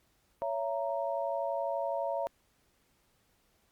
sine chord, A# diminished, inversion first, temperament just, 559.4 / 671.3 / 932.3 Hz, C#5 / E5 / A#5, +16 / +31 / 0 cents, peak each -34 / -34 / -37 dBFS, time 0.42-2.27 s, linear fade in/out 0 ms, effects pink hiss -71 dBFS RMS until 3.71 s + Opus 48 kbps

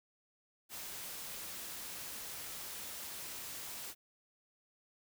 white noise, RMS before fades -45 dBFS, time 0.69-3.95 s, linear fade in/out 50 ms, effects none

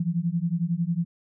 sine beating tone pair, 164.81 / 175.81 Hz, E3 / F3, 0 / +12 cents, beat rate 11 Hz, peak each -26 dBFS, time 0-1.05 s, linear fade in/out 5 ms, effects none

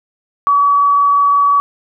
sine tone with frequency modulation, 1138 Hz, C#6, 45 cents sharp, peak -8 dBFS, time 0.47-1.6 s, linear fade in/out 0 ms, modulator 25.6 Hz, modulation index 0.29, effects none

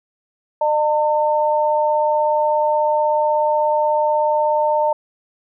sine tone pair together, 605 / 904.1 Hz, D#5 / A5, -49 / +47 cents, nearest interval perfect fifth, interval 696 cents, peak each -17 dBFS, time 0.61-4.93 s, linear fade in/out 5 ms, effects none

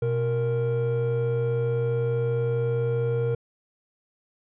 triangle tone pair together, 123.47 / 466.2 Hz, B2 / A#4, 0 / 0 cents, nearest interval octave + major seventh, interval 2300 cents, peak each -22 dBFS, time 0.02-3.35 s, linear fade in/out 5 ms, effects tanh soft clip ceiling -16 dBFS + resampled to 8000 Hz

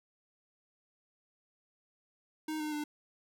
square tone with pitch steps, 311.1 / 304.5 / 298.1 Hz, D#4 / D#4 / D4, 0 / -37 / +26 cents, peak -35 dBFS, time 2.48-2.84 s, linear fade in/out 5 ms, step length 120 ms, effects none

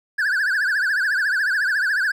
triangle tone with vibrato, 1599 Hz, G6, 34 cents sharp, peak -16 dBFS, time 0.18-2.12 s, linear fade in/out 10 ms, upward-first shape triangle, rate 14 Hz, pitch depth 190 cents each way, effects none

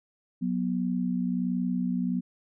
sine tone pair together, 183.24 / 244.6 Hz, F#3 / B3, -17 / -16 cents, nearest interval perfect fourth, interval 501 cents, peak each -28 dBFS, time 0.41-2.21 s, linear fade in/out 20 ms, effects none

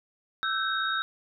sine tone cluster, 1321 / 1537 / 1596 / 3749 Hz, E6 / G6 / G6 / A#7, +3 / -35 / +31 / +9 cents, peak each -30 / -30 / -37 / -32 dBFS, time 0.43-1.02 s, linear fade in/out 0 ms, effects none

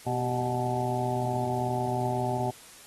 harmonic tone with a mistuned harmonic, 123.47 Hz, B2, in tune, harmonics 1 / 2 / 3 / 5 / 6 / 7, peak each -31 / -35 / -34 / -35 / -32 / -34 dBFS, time 0.06-2.51 s, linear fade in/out 10 ms, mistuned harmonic 3, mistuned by +56 cents, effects white hiss -50 dBFS RMS until 2.86 s + AAC 32 kbps

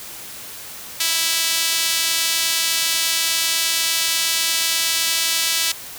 sawtooth tone with high-pass filter, 328.3 Hz, E4, 7 cents flat, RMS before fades -20 dBFS, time 1-5.72 s, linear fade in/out 5 ms, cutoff 3500 Hz, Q 0.92, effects white hiss -35 dBFS RMS until 5.98 s

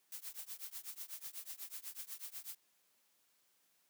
blue noise with tremolo, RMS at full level -44 dBFS, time 0.12-2.55 s, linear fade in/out 2 ms, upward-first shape triangle, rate 8.1 Hz, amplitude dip 100%, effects white hiss -75 dBFS RMS until 3.89 s + high-pass 150 Hz 12 dB/octave

